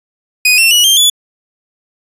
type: tone with pitch steps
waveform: sawtooth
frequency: 2489 / 2699 / 2926 / 3172 / 3440 Hz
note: D#7 / E7 / F#7 / G7 / A7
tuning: 0 / +40 / -20 / +20 / -40 cents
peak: -3 dBFS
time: 0.45-1.1 s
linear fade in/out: 5 ms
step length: 130 ms
effects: resampled to 32000 Hz